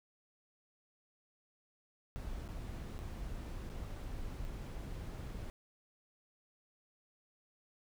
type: noise with dropouts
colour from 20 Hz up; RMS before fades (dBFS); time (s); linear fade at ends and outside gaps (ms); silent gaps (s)
brown; -43; 2.16-5.5; 0; 2.479-2.488 / 2.983-2.99 / 3.693-3.699 / 4.445-4.45
effects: none